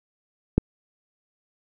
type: click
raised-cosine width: 3 ms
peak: -4 dBFS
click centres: 0.58 s
effects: none